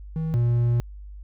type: tone pair in turn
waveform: triangle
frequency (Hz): 160 / 119.11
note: D#3 / A#2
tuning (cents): +49 / +38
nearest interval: perfect fourth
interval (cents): 511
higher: first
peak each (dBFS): -22 / -16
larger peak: second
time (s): 0.16-0.34 / 0.34-0.8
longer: second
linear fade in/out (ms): 0
effects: added 50 Hz sine -37 dBFS peak until 1.23 s